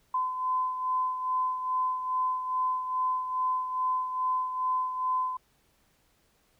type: beating tone pair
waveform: sine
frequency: 1020 / 1022.4 Hz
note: C6 / C6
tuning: -44 / -40 cents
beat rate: 2.4 Hz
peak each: -27 / -35 dBFS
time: 0.14-5.37 s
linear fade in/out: 5 ms
effects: pink hiss -68 dBFS RMS until 6.59 s